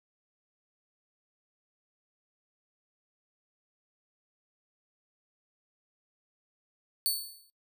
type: tone with exponential decay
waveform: 15% pulse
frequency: 4463 Hz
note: C#8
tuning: 11 cents sharp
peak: -17 dBFS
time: 7.06-7.5 s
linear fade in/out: 0 ms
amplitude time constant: 94 ms
effects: noise-tail reverb RT60 0.1 s tail -21 dB re dry